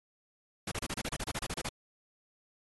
pink noise bursts, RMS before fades -36 dBFS, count 14, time 0.67-1.691 s, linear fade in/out 5 ms, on 46 ms, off 29 ms, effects AAC 32 kbps

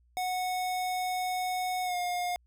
square tone with pitch glide, 735 to 713.3 Hz, F#5 to F5, -12 to +36 cents, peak -30 dBFS, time 0.17-2.36 s, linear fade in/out 0 ms, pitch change -52 cents, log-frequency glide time 1.84-1.96 s, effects added 60 Hz sine -62 dBFS peak until 2.46 s

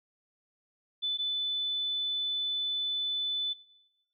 sine tone pair in turn, 3500 / 3500 Hz, A7 / A7, -10 / -10 cents, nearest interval unison, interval 0 cents, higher neither, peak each -28 dBFS, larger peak neither, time 1.02-1.18 / 1.18-3.54 s, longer second, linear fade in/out 20 ms, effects noise-tail reverb RT60 0.9 s tail -18 dB re dry

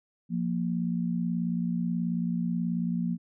sine tone pair together, 174.63 / 233.1 Hz, F3 / A#3, 0 / 0 cents, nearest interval perfect fourth, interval 500 cents, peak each -28 / -30 dBFS, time 0.29-3.18 s, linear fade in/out 50 ms, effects none

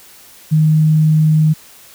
sine tone, 155.56 Hz, D#3, in tune, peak -8 dBFS, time 0.51-1.54 s, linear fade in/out 20 ms, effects white hiss -42 dBFS RMS until 1.94 s

